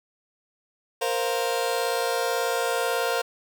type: chord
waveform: sawtooth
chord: Bb suspended second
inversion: none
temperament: just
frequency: 466.2 / 524.4 / 699.2 Hz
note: Bb4 / C5 / F5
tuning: 0 / +4 / +2 cents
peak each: -23 / -24 / -25 dBFS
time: 1.01-3.22 s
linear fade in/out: 10 ms
effects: none